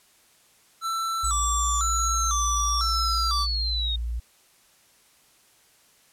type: tone with vibrato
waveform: square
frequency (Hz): 1244.5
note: D#6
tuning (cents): 0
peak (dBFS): -26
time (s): 0.81-3.47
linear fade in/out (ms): 50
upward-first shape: square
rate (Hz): 1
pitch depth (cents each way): 120
type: tone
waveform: sine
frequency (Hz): 58.3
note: A#1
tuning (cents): +1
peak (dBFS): -26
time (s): 1.23-4.2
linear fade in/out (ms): 10
type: linear sweep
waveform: sine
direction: down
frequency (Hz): 7950 to 3678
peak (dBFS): -26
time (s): 1.24-3.96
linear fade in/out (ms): 5
effects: white hiss -59 dBFS RMS until 6.12 s + low-pass 12000 Hz 12 dB/octave